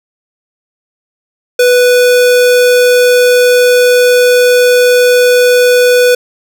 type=tone; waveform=square; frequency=493.9 Hz; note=B4; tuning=in tune; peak=-5 dBFS; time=1.59-6.15 s; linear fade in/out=5 ms; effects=none